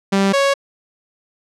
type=tone pair in turn; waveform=sawtooth; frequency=196 / 554.4 Hz; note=G3 / C#5; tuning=0 / 0 cents; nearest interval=octave + tritone; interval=1800 cents; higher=second; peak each=-9 dBFS; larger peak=neither; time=0.12-0.33 / 0.33-0.54 s; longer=neither; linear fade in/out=10 ms; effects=low-pass 7000 Hz 12 dB/octave